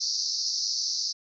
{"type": "band-pass noise", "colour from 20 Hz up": "white", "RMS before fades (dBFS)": -29, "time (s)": [0, 1.13], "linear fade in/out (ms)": 20, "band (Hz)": [4300, 5900], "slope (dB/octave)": 96, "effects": []}